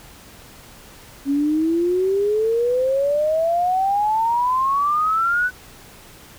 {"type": "exponential sweep", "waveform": "sine", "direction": "up", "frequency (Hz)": [274.3, 1509], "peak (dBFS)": -16, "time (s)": [1.25, 5.51], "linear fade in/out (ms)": 50, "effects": ["pink hiss -44 dBFS RMS until 6.38 s"]}